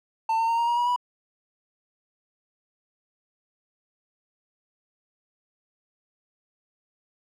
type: tone with pitch steps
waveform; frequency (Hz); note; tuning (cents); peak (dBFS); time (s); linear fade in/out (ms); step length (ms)
triangle; 895 / 908.5 / 922.3 / 936.2 / 950.4 / 964.8 / 979.4; A5 / A#5 / A#5 / A#5 / A#5 / B5 / B5; +29 / -45 / -19 / +7 / +33 / -41 / -15; -19; 0.29-0.962; 5; 96
effects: none